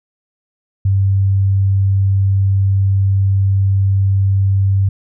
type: tone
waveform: sine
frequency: 97.5 Hz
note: G2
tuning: 9 cents flat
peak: -10 dBFS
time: 0.85-4.89 s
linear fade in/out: 5 ms
effects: none